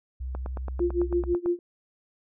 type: tone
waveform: sine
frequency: 64 Hz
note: C2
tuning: 38 cents flat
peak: -30 dBFS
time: 0.2-1.34 s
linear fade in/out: 10 ms
type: click train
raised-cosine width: 1 ms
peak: -22 dBFS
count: 11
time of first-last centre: 0.35-1.46 s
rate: 9.01 Hz
type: tone with tremolo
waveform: sine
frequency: 349.2 Hz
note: F4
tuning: in tune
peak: -20 dBFS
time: 0.8-1.59 s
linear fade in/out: 2 ms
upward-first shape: sine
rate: 6.1 Hz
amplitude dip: 95%
effects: none